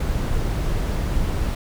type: noise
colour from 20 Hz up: brown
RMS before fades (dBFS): -22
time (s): 0-1.55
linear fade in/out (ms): 5
effects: none